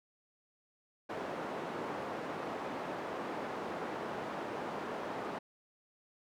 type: band-pass noise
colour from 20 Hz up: white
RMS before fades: -40 dBFS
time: 1.09-5.39 s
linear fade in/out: 10 ms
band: 200 to 860 Hz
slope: 12 dB/octave
effects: none